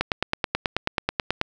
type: click train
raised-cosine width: 0.3 ms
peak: -5 dBFS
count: 14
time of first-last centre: 0.01-1.414 s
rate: 9.26 Hz
effects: none